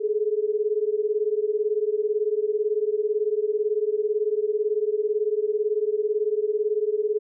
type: beating tone pair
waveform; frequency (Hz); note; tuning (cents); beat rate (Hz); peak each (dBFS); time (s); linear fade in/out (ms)
sine; 415.3 / 433.3; G#4 / A4; 0 / -27; 18; -24; 0-7.19; 20
effects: none